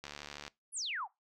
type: click train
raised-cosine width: 0.2 ms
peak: -26 dBFS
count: 33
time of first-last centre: 0.04-0.479 s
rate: 72.9 Hz
type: exponential sweep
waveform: sine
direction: down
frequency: 11175 to 698.5 Hz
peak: -35 dBFS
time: 0.72-1.08 s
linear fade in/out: 50 ms
effects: noise-tail reverb RT60 0.2 s tail -21 dB re dry